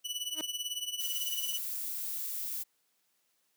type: tone with tremolo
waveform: sawtooth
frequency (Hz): 2960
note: F#7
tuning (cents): 0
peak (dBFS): -28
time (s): 0.04-1.59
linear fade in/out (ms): 20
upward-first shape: triangle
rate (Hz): 18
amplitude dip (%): 85
type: tone with exponential growth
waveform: sawtooth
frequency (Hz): 311.5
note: D#4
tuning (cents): +2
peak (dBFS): -30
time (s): 0.32-0.41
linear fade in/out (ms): 1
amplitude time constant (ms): 19
type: noise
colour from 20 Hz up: violet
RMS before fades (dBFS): -37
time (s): 0.99-2.64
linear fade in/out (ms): 20
effects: white hiss -75 dBFS RMS until 3.56 s + high-pass 150 Hz 12 dB/octave